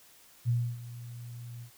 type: tone with ADSR envelope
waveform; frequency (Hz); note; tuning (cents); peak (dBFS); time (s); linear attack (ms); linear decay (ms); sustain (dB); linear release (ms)
sine; 119.4; A#2; +42; -23; 0.45-1.71; 39; 280; -17; 94
effects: white hiss -58 dBFS RMS until 1.77 s